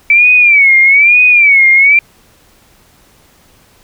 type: tone with vibrato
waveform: sine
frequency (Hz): 2299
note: D7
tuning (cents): -37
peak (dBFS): -3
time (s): 0.1-1.99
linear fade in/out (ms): 2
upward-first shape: sine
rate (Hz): 1.1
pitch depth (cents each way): 140
effects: pink hiss -47 dBFS RMS until 3.83 s